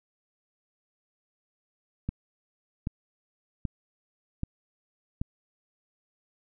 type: click train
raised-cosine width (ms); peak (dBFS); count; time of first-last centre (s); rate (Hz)
5; -17; 5; 2.09-5.215; 1.28
effects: none